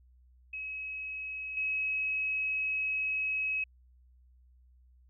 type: tone with level steps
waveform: sine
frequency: 2559 Hz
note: D#7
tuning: 48 cents sharp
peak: -36 / -29 dBFS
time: 0.53-3.64 s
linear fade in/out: 5 ms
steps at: 1.57 s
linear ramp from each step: 2 ms
effects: added 62 Hz sine -58 dBFS peak until 5.09 s